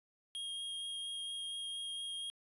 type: tone with vibrato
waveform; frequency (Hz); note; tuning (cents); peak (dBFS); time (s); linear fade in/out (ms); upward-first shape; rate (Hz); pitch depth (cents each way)
square; 3248; G#7; -39; -40; 0.35-2.3; 0; triangle; 4.3; 9
effects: resampled to 24000 Hz